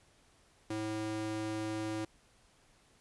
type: tone with high-pass filter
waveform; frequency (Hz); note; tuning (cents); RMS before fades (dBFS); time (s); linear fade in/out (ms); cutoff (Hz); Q
square; 108.4; A2; -25; -37; 0.7-2.05; 5; 230; 6.9
effects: pink hiss -66 dBFS RMS until 3 s + resampled to 24000 Hz